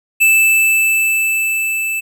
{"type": "tone with level ramp", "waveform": "square", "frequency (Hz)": 2637, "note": "E7", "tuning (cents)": 0, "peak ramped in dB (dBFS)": [-8, -18], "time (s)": [0.2, 2.01], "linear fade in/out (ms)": 20, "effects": []}